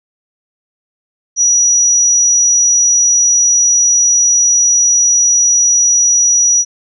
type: tone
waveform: sine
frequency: 5830 Hz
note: F#8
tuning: 26 cents flat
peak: -7 dBFS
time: 1.36-6.65 s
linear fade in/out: 50 ms
effects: none